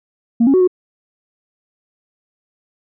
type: tone with pitch steps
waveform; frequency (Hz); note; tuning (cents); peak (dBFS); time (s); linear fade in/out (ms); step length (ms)
sine; 232.7 / 273.3 / 371.1 / 364.7; A#3 / C#4 / F#4 / F#4; -3 / -24 / +5 / -25; -7; 0.4-0.676; 10; 69
effects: tanh soft clip ceiling -6 dBFS